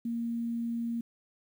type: tone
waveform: sine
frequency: 233.1 Hz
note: A#3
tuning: in tune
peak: -30 dBFS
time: 0.05-1.01 s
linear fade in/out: 5 ms
effects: 10-bit